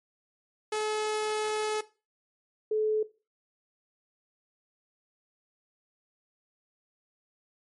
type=tone pair in turn; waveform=sawtooth / sine; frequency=428.5 / 431.2 Hz; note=A4 / A4; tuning=-46 / -35 cents; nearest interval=unison; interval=11 cents; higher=second; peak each=-24 dBFS; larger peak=neither; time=0.72-1.81 / 2.71-3.03 s; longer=first; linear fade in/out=5 ms; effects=noise-tail reverb RT60 0.3 s tail -17 dB re dry + MP3 48 kbps

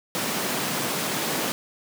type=high-pass noise; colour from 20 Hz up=pink; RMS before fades=-27 dBFS; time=0.15-1.52 s; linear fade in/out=0 ms; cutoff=160 Hz; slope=24 dB/octave; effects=none

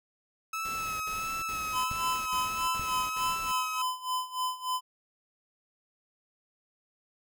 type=tone with vibrato; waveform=30% pulse; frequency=1298 Hz; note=E6; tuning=27 cents flat; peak=-29 dBFS; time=0.53-3.82 s; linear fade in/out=5 ms; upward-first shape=sine; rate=1.5 Hz; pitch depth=30 cents each way
type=noise bursts; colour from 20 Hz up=pink; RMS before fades=-45 dBFS; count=7; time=0.65-3.514 s; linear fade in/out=0 ms; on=350 ms; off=69 ms
type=tone with tremolo; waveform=square; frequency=1015 Hz; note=B5; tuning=47 cents sharp; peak=-28 dBFS; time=1.72-4.81 s; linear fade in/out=50 ms; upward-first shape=sine; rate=3.4 Hz; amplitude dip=85%
type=clicks; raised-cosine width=5 ms; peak=-27 dBFS; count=2; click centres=1.914 / 2.796 s
effects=none

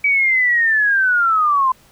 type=linear sweep; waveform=sine; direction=down; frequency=2292 to 1016 Hz; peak=-12 dBFS; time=0.04-1.72 s; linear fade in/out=5 ms; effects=pink hiss -51 dBFS RMS until 1.91 s

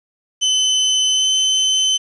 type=tone with pitch glide; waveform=30% pulse; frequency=3038 to 3059 Hz; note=F#7 to G7; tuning=+45 to -43 cents; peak=-11 dBFS; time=0.41-1.98 s; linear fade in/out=20 ms; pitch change=+12 cents; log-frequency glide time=1.13-1.27 s; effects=resampled to 22050 Hz + 8-bit

